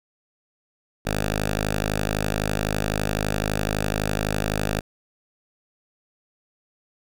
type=tone with notch filter; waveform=5% pulse; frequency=51.9 Hz; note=G#1; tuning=in tune; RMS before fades=-25 dBFS; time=1.05-4.81 s; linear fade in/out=20 ms; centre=340 Hz; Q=1.7; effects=none